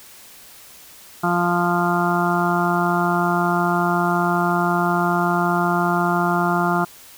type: harmonic tone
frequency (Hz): 174.61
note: F3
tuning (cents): 0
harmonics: 1 / 2 / 4 / 5 / 6 / 7 / 8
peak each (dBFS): -22 / -24 / -23 / -26 / -27 / -25 / -25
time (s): 1.23-6.85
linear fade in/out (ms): 10
effects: white hiss -44 dBFS RMS until 7.17 s